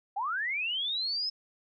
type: linear sweep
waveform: sine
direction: up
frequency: 742 to 5200 Hz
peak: -29 dBFS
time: 0.16-1.3 s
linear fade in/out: 10 ms
effects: none